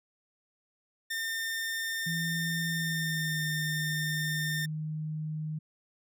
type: tone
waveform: sawtooth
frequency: 1809 Hz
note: A6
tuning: 48 cents sharp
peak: -28 dBFS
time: 1.1-4.66 s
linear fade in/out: 10 ms
type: tone with pitch glide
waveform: sine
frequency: 166 to 154.88 Hz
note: E3 to D#3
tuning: +12 to -8 cents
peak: -32 dBFS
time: 2.06-5.59 s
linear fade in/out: 10 ms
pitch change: -120 cents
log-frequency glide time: 2.68-3.47 s
effects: none